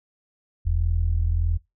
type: tone pair together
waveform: sine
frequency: 41.33 / 82.9 Hz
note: E1 / E2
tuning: +5 / +10 cents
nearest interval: octave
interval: 1205 cents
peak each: -22 dBFS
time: 0.65-1.58 s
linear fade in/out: 20 ms
effects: noise-tail reverb RT60 0.2 s tail -22 dB re dry